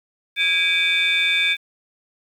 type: tone cluster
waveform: sine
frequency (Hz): 1641 / 2313 / 2488 / 3556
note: G#6 / D7 / D#7 / A7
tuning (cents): -21 / -27 / -1 / +18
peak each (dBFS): -25 / -19 / -22 / -20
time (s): 0.36-1.57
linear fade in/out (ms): 50
effects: tanh soft clip ceiling -10 dBFS + 8-bit